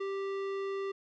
sine tone with tanh clipping, 392 Hz, G4, in tune, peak -35 dBFS, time 0-0.92 s, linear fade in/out 10 ms, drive 16 dB, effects none

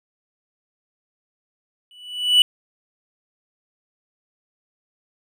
triangle tone with exponential growth, 2960 Hz, F#7, in tune, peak -6 dBFS, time 1.91-2.42 s, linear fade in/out 1 ms, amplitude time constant 110 ms, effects none

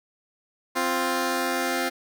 10% pulse tone pair together, 261.8 / 349.2 Hz, C4 / F4, +1 / 0 cents, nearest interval perfect fourth, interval 499 cents, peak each -18 dBFS, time 0.75-1.9 s, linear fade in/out 20 ms, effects none

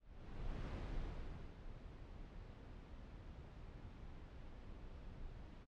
brown noise with ADSR envelope, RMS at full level -43 dBFS, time 0-5.66 s, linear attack 680 ms, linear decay 840 ms, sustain -10 dB, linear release 40 ms, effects low-pass 4000 Hz 12 dB/octave + AAC 64 kbps

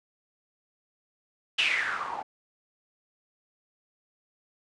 blue noise with low-pass filter sweep, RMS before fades -29 dBFS, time 1.58-2.23 s, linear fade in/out 10 ms, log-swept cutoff 3000 to 770 Hz, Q 7.1, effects resampled to 22050 Hz

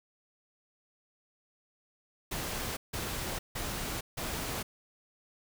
pink noise bursts, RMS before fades -36 dBFS, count 4, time 2.31-4.63 s, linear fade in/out 10 ms, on 460 ms, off 160 ms, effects none

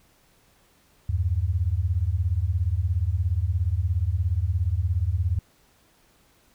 sine beating tone pair, 79.8 / 96.8 Hz, D#2 / G2, +44 / -21 cents, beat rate 17 Hz, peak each -24 dBFS, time 1.09-5.39 s, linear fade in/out 5 ms, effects pink hiss -61 dBFS RMS until 6.54 s

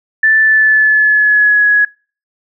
sine tone with pitch glide, 1760 to 1676.6 Hz, A6 to G#6, 0 to +16 cents, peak -6 dBFS, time 0.23-1.85 s, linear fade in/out 5 ms, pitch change -84 cents, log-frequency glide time 0.4-1.66 s, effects noise-tail reverb RT60 0.4 s tail -26 dB re dry

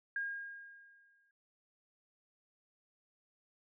sine tone with exponential decay, 1622 Hz, G#6, 41 cents flat, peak -33 dBFS, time 0.16-1.31 s, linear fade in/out 2 ms, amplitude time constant 250 ms, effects noise-tail reverb RT60 0.2 s tail -23 dB re dry

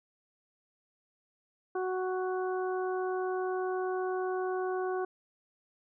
harmonic tone, 371 Hz, F#4, 5 cents sharp, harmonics 1 / 2 / 3 / 4, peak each -31 / -37 / -41 / -43 dBFS, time 1.75-5.05 s, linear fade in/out 5 ms, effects none

